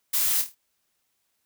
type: noise with echo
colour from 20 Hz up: blue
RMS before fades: -24 dBFS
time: 0.13-0.42 s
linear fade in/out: 10 ms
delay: 26 ms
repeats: 5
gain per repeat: -7 dB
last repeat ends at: 0.55 s
effects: white hiss -74 dBFS RMS until 1.45 s